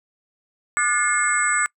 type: tone cluster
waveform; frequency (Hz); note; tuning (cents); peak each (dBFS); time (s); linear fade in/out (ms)
sine; 1200 / 1449 / 1726 / 2138 / 7940; D6 / F#6 / A6 / C7 / B8; +37 / -37 / -34 / +37 / +8; -24; 0.77-1.66; 0
effects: noise-tail reverb RT60 0.1 s tail -25 dB re dry